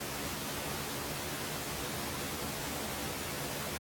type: noise with comb filter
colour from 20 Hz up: pink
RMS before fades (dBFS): -38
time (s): 0-3.78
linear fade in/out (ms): 10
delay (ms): 14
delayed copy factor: +0.9
effects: high-pass 100 Hz 12 dB/octave + AAC 64 kbps